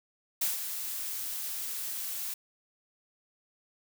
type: noise with ADSR envelope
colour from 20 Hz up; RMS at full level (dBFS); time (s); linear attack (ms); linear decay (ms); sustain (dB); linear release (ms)
blue; -28; 0.41-2.34; 9; 150; -8; 4
effects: none